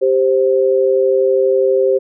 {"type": "tone pair together", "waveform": "sine", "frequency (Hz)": [392, 524.2], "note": ["G4", "C5"], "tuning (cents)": [0, 3], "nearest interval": "perfect fourth", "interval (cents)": 503, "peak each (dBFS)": -13, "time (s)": [0.01, 1.99], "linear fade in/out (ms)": 20, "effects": []}